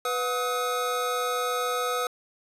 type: tone cluster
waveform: square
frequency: 494.7 / 722 / 1272 Hz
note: B4 / F#5 / D#6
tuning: +3 / -43 / +38 cents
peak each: -30 / -35 / -29 dBFS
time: 0.05-2.07 s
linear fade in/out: 2 ms
effects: resampled to 32000 Hz